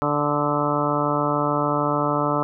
harmonic tone with a mistuned harmonic, 146.83 Hz, D3, in tune, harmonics 1 / 2 / 3 / 4 / 5 / 6 / 7 / 8 / 9, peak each -28 / -26 / -29 / -26 / -31 / -29 / -28 / -29 / -27 dBFS, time 0.02-2.43 s, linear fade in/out 0 ms, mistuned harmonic 9, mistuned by -23 cents, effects none

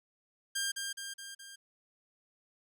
10% pulse tone with echo, 1600 Hz, G6, 35 cents sharp, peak -23 dBFS, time 0.55-0.72 s, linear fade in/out 10 ms, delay 210 ms, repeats 4, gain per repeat -4 dB, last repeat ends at 1.56 s, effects none

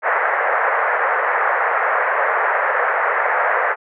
white band-pass noise, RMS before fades -18 dBFS, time 0.02-3.76 s, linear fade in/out 50 ms, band 470 to 1900 Hz, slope 48 dB/octave, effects none

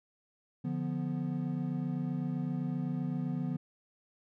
triangle chord, B diminished, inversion first, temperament equal, 146.83 / 174.61 / 246.9 Hz, D3 / F3 / B3, 0 / 0 / 0 cents, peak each -34 dBFS, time 0.64-3.57 s, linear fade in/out 10 ms, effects none

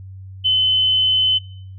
sine tone, 3040 Hz, F#7, 46 cents sharp, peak -13 dBFS, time 0.44-1.39 s, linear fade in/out 20 ms, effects noise-tail reverb RT60 0.6 s tail -20 dB re dry + added 95 Hz sine -33 dBFS peak until 1.78 s

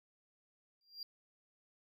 triangle tone with exponential growth, 4764 Hz, D8, 24 cents sharp, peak -38 dBFS, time 0.81-1.03 s, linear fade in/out 2 ms, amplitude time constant 46 ms, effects none

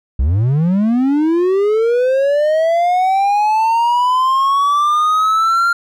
triangle linear sweep, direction up, 58 to 1396.9 Hz, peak -9 dBFS, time 0.19-5.73 s, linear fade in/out 5 ms, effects none

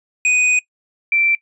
square / sine tone pair in turn, 2489 / 2344 Hz, D#7 / D7, 0 / -4 cents, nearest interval minor second, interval 104 cents, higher first, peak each -13 dBFS, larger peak neither, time 0.25-0.59 / 1.12-1.35 s, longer first, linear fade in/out 2 ms, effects noise-tail reverb RT60 0.1 s tail -21 dB re dry + resampled to 24000 Hz

